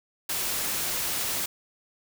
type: noise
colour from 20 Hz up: white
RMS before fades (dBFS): -29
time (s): 0.29-1.46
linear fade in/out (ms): 5
effects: none